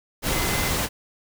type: tone in noise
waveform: sine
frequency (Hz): 2053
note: C7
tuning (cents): -33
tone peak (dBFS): -32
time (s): 0.3-0.75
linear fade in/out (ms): 50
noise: pink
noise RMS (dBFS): -24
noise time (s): 0.22-0.89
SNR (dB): -11
effects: none